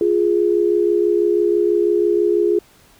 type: tone pair together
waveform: sine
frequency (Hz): 349.2 / 415.3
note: F4 / G#4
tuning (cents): 0 / 0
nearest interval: minor third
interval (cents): 300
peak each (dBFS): -16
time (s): 0.01-2.59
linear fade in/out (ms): 2
effects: pink hiss -51 dBFS RMS until 2.99 s

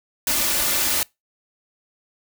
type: noise with comb filter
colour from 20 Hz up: white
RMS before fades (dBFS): -21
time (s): 0.27-1.03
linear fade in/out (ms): 2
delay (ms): 3.4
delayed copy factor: +0.5
effects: noise-tail reverb RT60 0.2 s tail -24 dB re dry

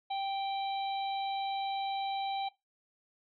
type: harmonic tone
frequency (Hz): 784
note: G5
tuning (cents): 0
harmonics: 1 / 3 / 4 / 5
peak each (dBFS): -32 / -48 / -48 / -44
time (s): 0.1-2.49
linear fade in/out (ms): 10
effects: noise-tail reverb RT60 0.2 s tail -18 dB re dry

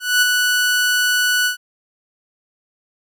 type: tone with ADSR envelope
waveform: sawtooth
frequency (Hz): 1480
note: F#6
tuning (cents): 0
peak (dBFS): -7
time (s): 0-1.57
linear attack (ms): 220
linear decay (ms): 17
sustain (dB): -4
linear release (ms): 110
effects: none

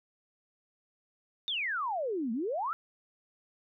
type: exponential two-way sweep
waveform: sine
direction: down then up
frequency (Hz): 3729 to 213.8 to 1398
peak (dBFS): -30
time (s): 1.48-2.73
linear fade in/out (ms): 0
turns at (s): 2.32
effects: none

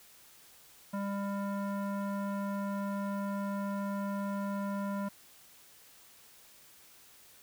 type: tone with low-pass filter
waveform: square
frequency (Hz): 199.6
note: G3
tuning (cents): +32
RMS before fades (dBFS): -35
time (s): 0.93-5.09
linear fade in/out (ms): 10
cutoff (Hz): 1200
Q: 2
effects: white hiss -58 dBFS RMS until 7.42 s

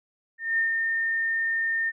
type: tone with ADSR envelope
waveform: sine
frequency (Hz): 1818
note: A#6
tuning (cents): -44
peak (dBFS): -20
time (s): 0.38-1.92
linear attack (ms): 200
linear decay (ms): 120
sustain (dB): -3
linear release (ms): 36
effects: none

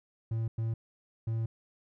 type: tone bursts at uneven times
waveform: triangle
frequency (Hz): 113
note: A2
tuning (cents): +47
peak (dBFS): -27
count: 3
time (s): 0.31-0.48 / 0.58-0.74 / 1.27-1.46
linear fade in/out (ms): 5
effects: none

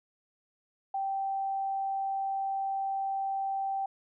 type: tone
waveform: sine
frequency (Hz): 780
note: G5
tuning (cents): -9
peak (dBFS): -29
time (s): 0.94-3.86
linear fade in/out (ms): 5
effects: none

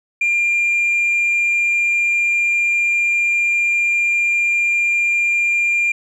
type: tone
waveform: sine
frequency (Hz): 2395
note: D7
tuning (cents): +33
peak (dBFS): -12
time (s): 0.21-5.92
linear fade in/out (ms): 5
effects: tanh soft clip ceiling -12 dBFS + 9-bit

